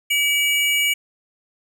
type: tone pair together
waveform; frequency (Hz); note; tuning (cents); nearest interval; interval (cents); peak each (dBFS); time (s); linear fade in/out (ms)
square; 2292 / 2892; D7 / F#7; -43 / -40; major third; 403; -19 / -22; 0.1-0.94; 10
effects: none